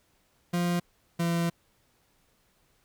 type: tone pair in turn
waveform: 40% pulse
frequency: 174.61 / 169.54 Hz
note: F3 / E3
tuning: 0 / +49 cents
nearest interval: minor second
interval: 51 cents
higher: first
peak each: -24 dBFS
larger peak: neither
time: 0.53-0.8 / 1.19-1.5 s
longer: second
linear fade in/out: 10 ms
effects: pink hiss -68 dBFS RMS until 2.84 s